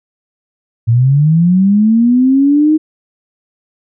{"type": "linear sweep", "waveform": "sine", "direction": "up", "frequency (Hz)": [111.3, 315], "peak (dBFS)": -6, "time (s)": [0.87, 2.78], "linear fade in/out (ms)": 20, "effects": []}